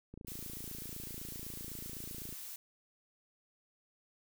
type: click train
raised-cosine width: 3 ms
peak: -35 dBFS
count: 62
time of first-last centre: 0.14-2.326 s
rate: 27.9 Hz
type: noise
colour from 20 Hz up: blue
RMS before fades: -46 dBFS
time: 0.27-2.56 s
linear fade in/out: 2 ms
effects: none